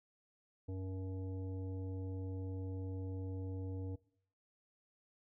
harmonic tone, 94.3 Hz, F#2, 33 cents sharp, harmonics 1 / 3 / 5 / 7 / 9, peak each -40 / -47 / -50 / -62 / -65 dBFS, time 0.68-3.96 s, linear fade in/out 10 ms, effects noise-tail reverb RT60 0.6 s tail -21 dB re dry

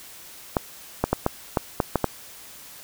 clicks, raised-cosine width 1 ms, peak -5 dBFS, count 8, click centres 0.568 / 1.04 / 1.13 / 1.264 / 1.572 / 1.802 / 1.957 / 2.043 s, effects white hiss -44 dBFS RMS until 2.83 s

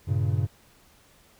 triangle chord, G diminished, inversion none, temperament equal, 98 / 116.54 / 138.59 Hz, G2 / Bb2 / Db3, 0 / 0 / 0 cents, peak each -23 / -26 / -26 dBFS, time 0.07-0.47 s, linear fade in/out 20 ms, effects pink hiss -58 dBFS RMS until 1.39 s

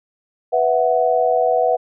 sine chord, B suspended fourth, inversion none, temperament equal, 493.9 / 659.3 / 740 Hz, B4 / E5 / F#5, 0 / 0 / 0 cents, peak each -18 dBFS, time 0.52-1.77 s, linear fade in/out 20 ms, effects none

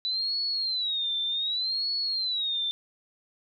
sine tone with vibrato, 3951 Hz, B7, in tune, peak -26 dBFS, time 0.05-2.71 s, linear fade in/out 0 ms, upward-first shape sine, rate 0.66 Hz, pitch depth 180 cents each way, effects none

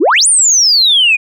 sine exponential two-way sweep, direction up then down, 262 to 9570 to 2400 Hz, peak -5 dBFS, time 0-1.17 s, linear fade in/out 20 ms, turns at 0.27 s, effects tanh soft clip ceiling -1 dBFS

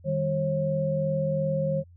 sine tone cluster, 154.9 / 197.7 / 540 Hz, D#3 / G3 / C#5, -7 / +15 / -45 cents, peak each -27 / -34 / -26 dBFS, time 0.04-1.84 s, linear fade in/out 50 ms, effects added 87 Hz sine -49 dBFS peak until 1.96 s

